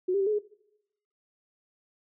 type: tone with pitch steps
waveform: sine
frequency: 367.1 / 398.3 / 386.7 / 426.5 / 418 Hz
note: F#4 / G4 / G4 / G#4 / G#4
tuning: -14 / +28 / -24 / +46 / +11 cents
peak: -23 dBFS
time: 0.08-0.39 s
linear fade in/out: 10 ms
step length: 62 ms
effects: noise-tail reverb RT60 0.8 s tail -20 dB re dry